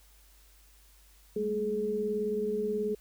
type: tone cluster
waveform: sine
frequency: 200.7 / 219.3 / 423.3 Hz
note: G3 / A3 / G#4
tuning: +41 / -6 / +33 cents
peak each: -37 / -38 / -29 dBFS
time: 1.36-2.95 s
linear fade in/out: 5 ms
effects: added 50 Hz sine -58 dBFS peak until 3 s + white hiss -62 dBFS RMS until 3 s